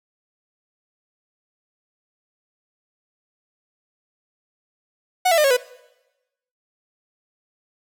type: tone with pitch steps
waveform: 45% pulse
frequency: 736 / 667.2 / 604.8 / 548.2 / 496.9 Hz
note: F#5 / E5 / D#5 / C#5 / B4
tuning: -9 / +21 / -49 / -19 / +11 cents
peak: -14 dBFS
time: 5.25-5.57 s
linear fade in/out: 10 ms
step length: 64 ms
effects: noise-tail reverb RT60 1.0 s tail -21 dB re dry